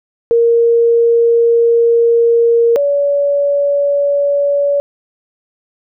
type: tone pair in turn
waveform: sine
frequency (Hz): 466.2 / 569.4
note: A#4 / C#5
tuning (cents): 0 / +46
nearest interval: minor third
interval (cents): 346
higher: second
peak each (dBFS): -7 / -10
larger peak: first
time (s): 0.31-2.76 / 2.76-4.8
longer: first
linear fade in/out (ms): 0
effects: none